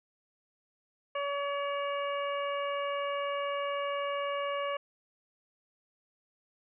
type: harmonic tone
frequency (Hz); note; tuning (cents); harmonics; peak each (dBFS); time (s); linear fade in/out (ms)
567; C#5; +39; 1 / 2 / 3 / 4 / 5; -33 / -35 / -44 / -43 / -43; 1.15-4.77; 5
effects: none